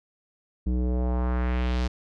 square tone with low-pass filter sweep, 61.74 Hz, B1, in tune, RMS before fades -25 dBFS, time 0.66-1.88 s, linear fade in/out 10 ms, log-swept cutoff 260 to 5400 Hz, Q 1.5, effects none

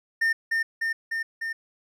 triangle tone with echo, 1815 Hz, A#6, 47 cents flat, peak -18 dBFS, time 0.21-0.33 s, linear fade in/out 10 ms, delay 300 ms, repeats 4, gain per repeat -2 dB, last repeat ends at 1.53 s, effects none

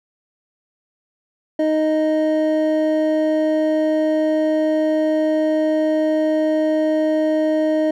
triangle tone pair together, 311.1 / 622.2 Hz, D#4 / D#5, 0 / 0 cents, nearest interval octave, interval 1200 cents, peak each -16 dBFS, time 1.59-7.91 s, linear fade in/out 5 ms, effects none

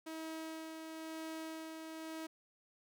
sawtooth tone with tremolo, 320.1 Hz, D#4, 49 cents sharp, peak -38 dBFS, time 0.06-2.27 s, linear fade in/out 10 ms, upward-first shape sine, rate 1 Hz, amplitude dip 35%, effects none

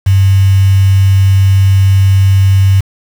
sine tone with quantisation, 96.8 Hz, G2, 21 cents flat, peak -4 dBFS, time 0.06-2.81 s, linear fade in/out 10 ms, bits 4, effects none

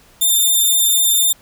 5% pulse tone, 3604 Hz, A7, 41 cents sharp, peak -4 dBFS, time 0.21-1.33 s, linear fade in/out 10 ms, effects pink hiss -49 dBFS RMS until 1.41 s

